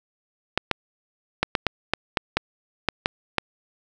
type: clicks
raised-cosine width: 0.3 ms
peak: -3 dBFS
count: 11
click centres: 0.576 / 0.713 / 1.43 / 1.552 / 1.667 / 1.936 / 2.172 / 2.37 / 2.887 / 3.059 / 3.383 s
effects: none